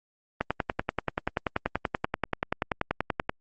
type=click train; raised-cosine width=0.5 ms; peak=-10 dBFS; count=31; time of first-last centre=0.41-3.295 s; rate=10.4 Hz; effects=Opus 24 kbps